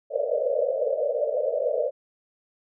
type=band-pass noise; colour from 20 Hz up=white; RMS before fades=-25 dBFS; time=0.1-1.91 s; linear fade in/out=50 ms; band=470 to 620 Hz; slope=96 dB/octave; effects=none